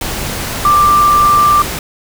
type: tone in noise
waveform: sine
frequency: 1181 Hz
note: D6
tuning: 9 cents sharp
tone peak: -6 dBFS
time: 0.65-1.62 s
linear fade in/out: 2 ms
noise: pink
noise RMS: -20 dBFS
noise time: 0.01-1.79 s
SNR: +11 dB
effects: none